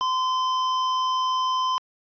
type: tone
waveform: square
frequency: 1029 Hz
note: C6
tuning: 29 cents flat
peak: -22 dBFS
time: 0.01-1.78 s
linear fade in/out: 0 ms
effects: resampled to 11025 Hz + 10-bit